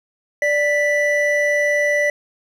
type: tone pair together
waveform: triangle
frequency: 587.3 / 1974.1 Hz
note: D5 / B6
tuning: 0 / -1 cents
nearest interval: octave + major sixth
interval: 2099 cents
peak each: -16 dBFS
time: 0.42-2.1 s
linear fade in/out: 2 ms
effects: none